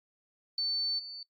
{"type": "tone with level steps", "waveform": "sine", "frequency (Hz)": 4500, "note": "C#8", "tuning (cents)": 25, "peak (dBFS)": [-28, -40], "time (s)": [0.58, 1.23], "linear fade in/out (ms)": 2, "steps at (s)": 0.98, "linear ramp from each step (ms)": 20, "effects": ["noise-tail reverb RT60 0.1 s tail -22 dB re dry", "Opus 32 kbps"]}